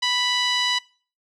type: tone with low-pass filter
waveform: 5% pulse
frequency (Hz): 987.8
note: B5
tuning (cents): 0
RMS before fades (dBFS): -22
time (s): 0.02-0.79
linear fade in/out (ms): 10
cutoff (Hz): 3700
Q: 1.9
effects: noise-tail reverb RT60 0.4 s tail -22 dB re dry